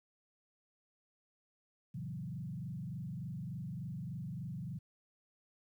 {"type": "tone with frequency modulation", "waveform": "sine", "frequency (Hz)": 149.8, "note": "D3", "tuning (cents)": 35, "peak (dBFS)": -39, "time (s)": [1.94, 4.79], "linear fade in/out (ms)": 10, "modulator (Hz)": 23.4, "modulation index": 1.6, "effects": ["12-bit"]}